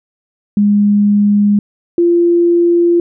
sine tone pair in turn, 205.3 / 344.4 Hz, G#3 / F4, -20 / -24 cents, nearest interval major sixth, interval 896 cents, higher second, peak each -7 dBFS, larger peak neither, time 0.57-1.59 / 1.98-3 s, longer neither, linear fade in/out 2 ms, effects none

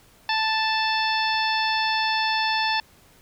harmonic tone, 880 Hz, A5, in tune, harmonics 1 / 2 / 3 / 4 / 5 / 6, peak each -24 / -27 / -29 / -30 / -31 / -32 dBFS, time 0.29-2.8 s, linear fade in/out 2 ms, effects pink hiss -55 dBFS RMS until 3.21 s

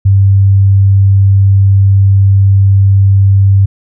sine tone, 98 Hz, G2, in tune, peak -3 dBFS, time 0.05-3.66 s, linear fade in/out 10 ms, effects none

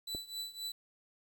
40% pulse tone with tremolo, 3976 Hz, B7, 11 cents sharp, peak -35 dBFS, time 0.07-0.72 s, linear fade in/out 5 ms, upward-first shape triangle, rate 3.8 Hz, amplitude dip 90%
clicks, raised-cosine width 2 ms, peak -29 / -37 dBFS, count 2, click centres 0.149 / 0.152 s
effects 11-bit

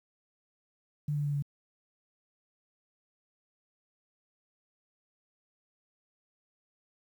sine tone with pitch steps, 147.7 / 146.09 / 144.49 / 142.92 Hz, D3 / D3 / D3 / D3, +10 / -9 / -28 / -47 cents, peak -28 dBFS, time 1.08-1.424 s, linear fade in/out 5 ms, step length 86 ms, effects 10-bit

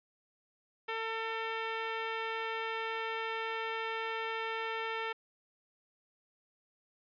10% pulse tone, 449.1 Hz, A4, 35 cents sharp, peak -26 dBFS, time 0.88-5.13 s, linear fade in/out 10 ms, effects resampled to 11025 Hz

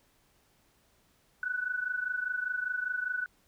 sine tone pair together, 1480 / 1505 Hz, F#6 / F#6, 0 / +29 cents, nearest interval unison, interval 29 cents, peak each -32 / -35 dBFS, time 1.43-3.26 s, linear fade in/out 2 ms, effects pink hiss -68 dBFS RMS until 3.47 s

